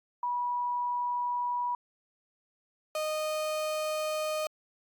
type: tone pair in turn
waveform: sine / 35% pulse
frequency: 974 / 617.5 Hz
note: B5 / D#5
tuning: -24 / -13 cents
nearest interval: minor sixth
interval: 789 cents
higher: first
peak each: -28 / -28 dBFS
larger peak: neither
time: 0.23-1.75 / 2.95-4.47 s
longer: neither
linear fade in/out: 2 ms
effects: AAC 64 kbps